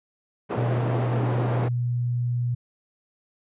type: band-pass noise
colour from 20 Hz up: white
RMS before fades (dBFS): -29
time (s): 0.49-1.69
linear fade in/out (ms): 20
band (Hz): 160 to 600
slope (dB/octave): 12
type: tone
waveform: sine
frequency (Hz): 121.4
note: B2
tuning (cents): -29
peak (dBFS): -22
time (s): 0.57-2.55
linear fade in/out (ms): 10
effects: resampled to 8000 Hz